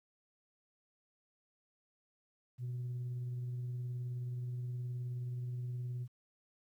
sine tone with tremolo, 123.47 Hz, B2, in tune, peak -34 dBFS, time 2.58-6.08 s, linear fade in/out 50 ms, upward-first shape triangle, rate 19 Hz, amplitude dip 25%, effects tanh soft clip ceiling -35 dBFS + 12-bit

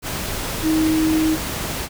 sine tone in noise, 315.5 Hz, D#4, 24 cents sharp, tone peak -15 dBFS, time 0.62-1.38 s, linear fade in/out 50 ms, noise pink, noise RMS -26 dBFS, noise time 0.02-1.89 s, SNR +8 dB, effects none

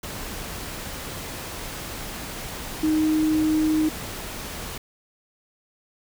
sine tone in noise, 311.1 Hz, D#4, in tune, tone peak -18 dBFS, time 2.83-3.89 s, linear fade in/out 5 ms, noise pink, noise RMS -34 dBFS, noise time 0.03-4.78 s, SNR +13 dB, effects none

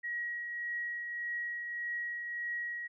sine tone with tremolo, 1904 Hz, A#6, 36 cents sharp, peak -33 dBFS, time 0.03-2.88 s, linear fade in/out 20 ms, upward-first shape triangle, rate 1.7 Hz, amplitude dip 40%, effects none

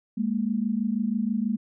sine tone pair together, 205.9 / 232.1 Hz, G#3 / A#3, -15 / -7 cents, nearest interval major second, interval 208 cents, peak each -26 dBFS, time 0.17-1.57 s, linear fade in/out 10 ms, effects none

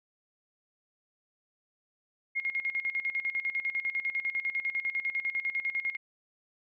sine tone with tremolo, 2144 Hz, C7, 42 cents sharp, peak -27 dBFS, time 2.35-5.97 s, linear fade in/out 20 ms, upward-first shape square, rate 10 Hz, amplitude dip 75%, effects resampled to 11025 Hz

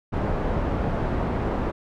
pink low-pass noise, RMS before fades -25 dBFS, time 0.12-1.72 s, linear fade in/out 20 ms, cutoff 1000 Hz, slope 12 dB/octave, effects none

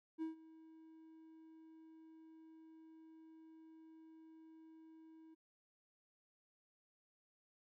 triangle tone with ADSR envelope, 320.7 Hz, E4, 48 cents flat, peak -36 dBFS, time 0.18-5.35 s, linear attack 41 ms, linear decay 130 ms, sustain -20 dB, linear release 16 ms, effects none

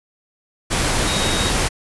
sine tone in noise, 3771 Hz, A#7, 19 cents sharp, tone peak -25 dBFS, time 1.06-1.51 s, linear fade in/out 20 ms, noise pink, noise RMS -19 dBFS, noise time 0.7-1.69 s, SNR -9 dB, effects resampled to 24000 Hz

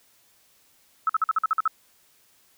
sine tone bursts, 1300 Hz, E6, 24 cents flat, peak -18 dBFS, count 9, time 1.07-1.678 s, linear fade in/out 2 ms, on 24 ms, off 49 ms, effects white hiss -61 dBFS RMS until 2.57 s

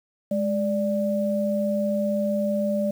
sine tone pair together, 207.6 / 587.3 Hz, G#3 / D5, 0 / 0 cents, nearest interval octave + tritone, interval 1800 cents, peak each -24 dBFS, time 0.31-2.91 s, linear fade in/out 5 ms, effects 8-bit

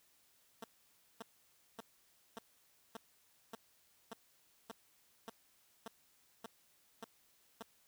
10% pulse tone bursts, 226.2 Hz, A3, 48 cents sharp, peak -36 dBFS, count 13, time 0.62-7.626 s, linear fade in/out 5 ms, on 22 ms, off 560 ms, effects white hiss -71 dBFS RMS until 7.87 s

